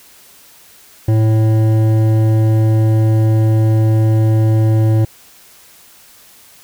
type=tone with hard clipping; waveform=sine; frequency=110 Hz; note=A2; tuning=in tune; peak=-11 dBFS; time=1.08-5.05 s; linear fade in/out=5 ms; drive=11 dB; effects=white hiss -44 dBFS RMS until 6.63 s

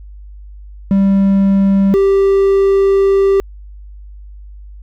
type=tone pair in turn; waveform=triangle; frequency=196 / 392 Hz; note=G3 / G4; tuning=0 / 0 cents; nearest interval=octave; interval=1200 cents; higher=second; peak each=-6 / -6 dBFS; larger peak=neither; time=0.91-1.94 / 1.94-3.4 s; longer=second; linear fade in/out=0 ms; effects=added 50 Hz sine -31 dBFS peak until 4.82 s

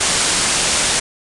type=low-pass noise; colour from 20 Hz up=white; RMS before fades=-17 dBFS; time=0-1 s; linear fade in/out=10 ms; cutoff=9800 Hz; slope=96 dB/octave; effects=none

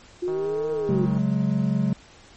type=exponential two-way sweep; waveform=sine; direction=up then down; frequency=350.2 to 466.2 to 350.2 Hz; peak=-23 dBFS; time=0.22-1.06 s; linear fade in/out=10 ms; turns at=0.7 s
type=click train; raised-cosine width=1 ms; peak=-24 dBFS; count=143; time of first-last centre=0.28-1.179 s; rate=158 Hz
type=chord; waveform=triangle; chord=C# suspended fourth; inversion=none; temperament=equal with one note detuned; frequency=138.59 / 185 / 210.2 Hz; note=C#3 / F#3 / G#3; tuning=0 / 0 / +21 cents; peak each=-23 / -22 / -22 dBFS; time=0.89-1.93 s; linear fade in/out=2 ms
effects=pink hiss -50 dBFS RMS until 2.36 s + MP3 32 kbps

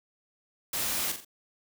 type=noise with echo; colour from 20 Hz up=white; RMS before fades=-31 dBFS; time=0.73-1.12 s; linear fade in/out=5 ms; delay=43 ms; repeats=3; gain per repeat=-7 dB; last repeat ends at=1.249 s; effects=none

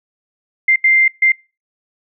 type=tone bursts at uneven times; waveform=sine; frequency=2093 Hz; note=C7; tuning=in tune; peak=-8 dBFS; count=3; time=0.68-0.76 / 0.84-1.08 / 1.22-1.32 s; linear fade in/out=5 ms; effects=noise-tail reverb RT60 0.3 s tail -25 dB re dry

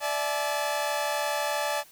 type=chord; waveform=sawtooth; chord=D suspended second; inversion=none; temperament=equal with one note detuned; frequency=587.3 / 659.3 / 859.4 Hz; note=D5 / E5 / A5; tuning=0 / 0 / -41 cents; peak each=-26 / -31 / -26 dBFS; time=0-1.84 s; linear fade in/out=50 ms; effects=white hiss -54 dBFS RMS until 1.91 s

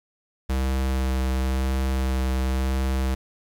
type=tone with vibrato; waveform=square; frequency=65.41 Hz; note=C2; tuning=in tune; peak=-22 dBFS; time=0.49-3.15 s; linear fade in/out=10 ms; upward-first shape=sine; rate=0.96 Hz; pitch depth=12 cents each way; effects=9-bit

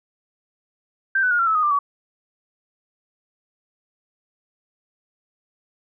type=tone with pitch steps; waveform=sine; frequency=1568 / 1497.2 / 1429.6 / 1365 / 1303.4 / 1244.5 / 1188.3 / 1134.7 Hz; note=G6 / F#6 / F6 / F6 / E6 / D#6 / D6 / C#6; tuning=0 / +20 / +40 / -40 / -20 / 0 / +20 / +40 cents; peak=-16 dBFS; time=1.15-1.79 s; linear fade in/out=5 ms; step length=80 ms; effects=none

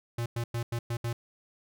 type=tone bursts at uneven times; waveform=square; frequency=117.8 Hz; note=A#2; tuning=19 cents sharp; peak=-30 dBFS; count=6; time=0.18-0.26 / 0.36-0.44 / 0.54-0.63 / 0.72-0.79 / 0.9-0.97 / 1.04-1.13 s; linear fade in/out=5 ms; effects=none

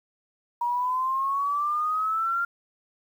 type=exponential sweep; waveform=sine; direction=up; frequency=949 to 1396.9 Hz; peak=-23 dBFS; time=0.61-2.45 s; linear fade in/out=5 ms; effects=9-bit

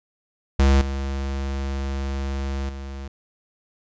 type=tone with level steps; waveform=square; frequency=68.2 Hz; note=C#2; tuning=28 cents flat; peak=-14 / -25 / -32 dBFS; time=0.59-3.08 s; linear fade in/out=5 ms; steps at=0.81 / 2.69 s; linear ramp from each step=2 ms; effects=resampled to 16000 Hz

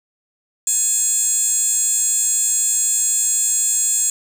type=tone with high-pass filter; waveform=15% pulse; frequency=844 Hz; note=G#5; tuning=28 cents sharp; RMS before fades=-18 dBFS; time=0.67-4.1 s; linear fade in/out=2 ms; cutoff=7200 Hz; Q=9.6; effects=none

